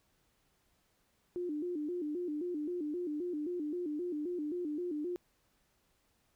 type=tone with vibrato; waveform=sine; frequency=325.6 Hz; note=E4; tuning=21 cents flat; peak=-34 dBFS; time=1.36-5.16 s; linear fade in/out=0 ms; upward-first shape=square; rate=3.8 Hz; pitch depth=150 cents each way; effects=pink hiss -74 dBFS RMS until 6.35 s